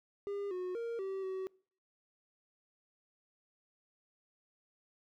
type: tone with pitch steps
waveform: triangle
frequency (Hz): 402.9 / 364.6 / 465.3 / 385.5 / 378.4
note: G4 / F#4 / A#4 / G4 / F#4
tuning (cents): +48 / -25 / -3 / -29 / +39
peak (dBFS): -34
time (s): 0.27-1.47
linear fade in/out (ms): 0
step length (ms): 240
effects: noise-tail reverb RT60 0.5 s tail -25 dB re dry